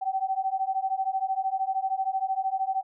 sine beating tone pair, 761 / 774 Hz, F#5 / G5, +48 / -22 cents, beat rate 13 Hz, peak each -28 / -28 dBFS, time 0.01-2.83 s, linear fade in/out 20 ms, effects none

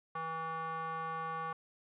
square tone with band-pass filter, 162.3 Hz, E3, 27 cents flat, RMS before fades -39 dBFS, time 0.15-1.53 s, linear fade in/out 5 ms, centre 1100 Hz, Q 3.9, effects resampled to 8000 Hz

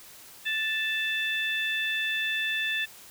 harmonic tone, 880 Hz, A5, in tune, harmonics 2 / 3 / 4, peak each -29 / -31 / -32 dBFS, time 0.45-2.86 s, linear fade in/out 20 ms, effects white hiss -49 dBFS RMS until 3.1 s

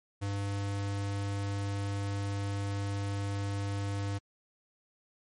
square tone, 100 Hz, G2, 35 cents sharp, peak -32 dBFS, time 0.21-4.19 s, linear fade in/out 20 ms, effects MP3 48 kbps

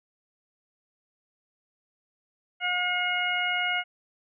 harmonic tone, 719 Hz, F#5, 50 cents flat, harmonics 1 / 2 / 3 / 4, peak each -32 / -30 / -28 / -31 dBFS, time 2.6-3.84 s, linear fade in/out 50 ms, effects none

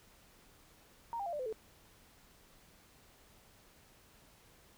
sine tone with pitch steps, 930 / 800.3 / 688.7 / 592.7 / 510 / 438.9 Hz, A#5 / G5 / F5 / D5 / C5 / A4, -4 / +36 / -24 / +16 / -44 / -4 cents, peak -36 dBFS, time 1.13-1.526 s, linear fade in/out 0 ms, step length 66 ms, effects pink hiss -63 dBFS RMS until 4.77 s

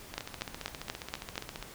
two click trains, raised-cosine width 0.2 ms, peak -15 / -21 dBFS, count 6 / 23, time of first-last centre 0.18-1.379 / 0.14-1.626 s, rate 4.17 / 14.8 Hz, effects pink hiss -49 dBFS RMS until 1.74 s

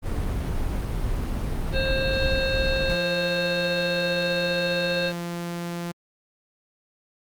brown noise, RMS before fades -26 dBFS, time 0.02-2.97 s, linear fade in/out 50 ms
harmonic tone, 532 Hz, C5, 29 cents sharp, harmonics 1 / 3 / 5 / 7 / 8, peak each -25 / -30 / -32 / -33 / -34 dBFS, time 1.72-5.13 s, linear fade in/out 50 ms
sawtooth tone, 172.3 Hz, F3, 23 cents flat, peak -25 dBFS, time 2.89-5.92 s, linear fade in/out 10 ms
effects Opus 32 kbps

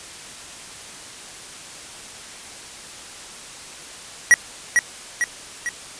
square tone with echo, 1919 Hz, A#6, 50 cents sharp, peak -8 dBFS, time 4.31-4.34 s, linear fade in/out 0 ms, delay 450 ms, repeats 3, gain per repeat -5 dB, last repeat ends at 5.69 s, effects white hiss -38 dBFS RMS until 5.99 s + resampled to 22050 Hz

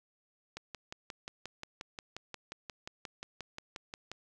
click train, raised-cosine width 0.2 ms, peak -24 dBFS, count 21, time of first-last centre 0.57-4.116 s, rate 5.64 Hz, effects none

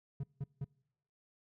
triangle tone bursts, 138.59 Hz, C#3, in tune, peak -33 dBFS, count 3, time 0.2-0.645 s, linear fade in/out 5 ms, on 35 ms, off 170 ms, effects noise-tail reverb RT60 0.8 s tail -26 dB re dry

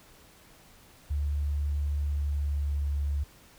sine tone with pitch glide, 72.6 to 71.64 Hz, D2 to D2, -19 to -42 cents, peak -26 dBFS, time 1.1-3.24 s, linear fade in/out 10 ms, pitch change -23 cents, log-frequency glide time 1.92-2.98 s, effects pink hiss -56 dBFS RMS until 3.58 s

